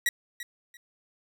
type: tone with echo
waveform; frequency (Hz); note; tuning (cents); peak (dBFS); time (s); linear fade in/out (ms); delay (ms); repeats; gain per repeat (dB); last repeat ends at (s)
sawtooth; 1920; B6; -49; -19; 0.06-0.09; 2; 340; 2; -13; 0.77
effects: none